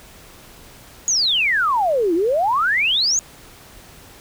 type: exponential two-way sweep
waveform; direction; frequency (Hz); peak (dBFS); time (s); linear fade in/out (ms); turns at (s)
sine; down then up; 6870 to 319.5 to 6870; -15; 1.08-3.19; 0; 2.14
effects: pink hiss -44 dBFS RMS until 4.2 s